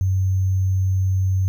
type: tone with sample-and-hold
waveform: sine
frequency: 94.4 Hz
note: F#2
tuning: 35 cents sharp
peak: -16 dBFS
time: 0.01-1.48 s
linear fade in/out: 0 ms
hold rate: 6300 Hz
effects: none